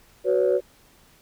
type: tone cluster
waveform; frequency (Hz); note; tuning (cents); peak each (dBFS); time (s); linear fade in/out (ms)
sine; 373.6 / 497.8 / 565; F#4 / B4 / C#5; +17 / +14 / +33; -21 / -21 / -22; 0.24-0.61; 50
effects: tanh soft clip ceiling -11 dBFS + pink hiss -56 dBFS RMS until 1.21 s